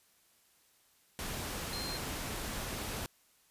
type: tone in noise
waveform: sine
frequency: 4176 Hz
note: C8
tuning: 4 cents flat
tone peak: -40 dBFS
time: 1.73-1.97 s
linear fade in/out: 0 ms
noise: pink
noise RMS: -39 dBFS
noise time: 1.19-3.06 s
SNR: -4 dB
effects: white hiss -68 dBFS RMS until 3.5 s + resampled to 32000 Hz